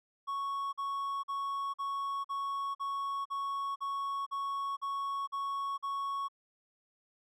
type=tone bursts; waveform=triangle; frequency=1108.7 Hz; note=C#6; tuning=in tune; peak=-31 dBFS; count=12; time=0.27-6.285 s; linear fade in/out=20 ms; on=460 ms; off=45 ms; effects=none